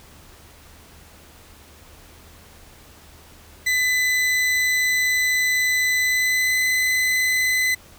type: tone with pitch glide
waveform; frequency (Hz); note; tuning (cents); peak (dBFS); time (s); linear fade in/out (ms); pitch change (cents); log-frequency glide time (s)
40% pulse; 2006 to 2019; B6 to B6; +26 to +38; -17; 3.66-7.75; 10; +12; 5.99-6.57
effects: added 77 Hz sine -51 dBFS peak until 7.98 s + pink hiss -48 dBFS RMS until 7.98 s